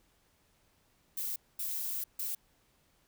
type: noise bursts at uneven times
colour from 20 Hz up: violet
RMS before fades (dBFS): -36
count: 3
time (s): 1.17-1.36 / 1.59-2.04 / 2.19-2.35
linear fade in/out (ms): 5
effects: pink hiss -70 dBFS RMS until 3.07 s